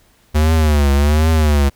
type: tone with vibrato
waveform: square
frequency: 74.8 Hz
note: D2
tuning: 32 cents sharp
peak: -11 dBFS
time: 0.34-1.7 s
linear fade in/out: 20 ms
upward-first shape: triangle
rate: 1.3 Hz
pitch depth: 140 cents each way
effects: pink hiss -54 dBFS RMS until 1.75 s